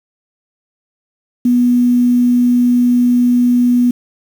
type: tone with quantisation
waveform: sine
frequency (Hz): 244.5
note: B3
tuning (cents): -17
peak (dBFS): -8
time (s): 1.45-3.91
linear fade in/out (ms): 5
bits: 6
effects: none